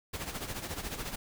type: noise with tremolo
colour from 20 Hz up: pink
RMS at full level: -36 dBFS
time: 0.13-1.16 s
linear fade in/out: 10 ms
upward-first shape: sine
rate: 14 Hz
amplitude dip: 65%
effects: none